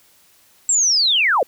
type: linear sweep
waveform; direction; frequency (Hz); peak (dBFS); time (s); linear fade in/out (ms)
sine; down; 7700 to 438.6; -13; 0.69-1.43; 2
effects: white hiss -54 dBFS RMS until 1.47 s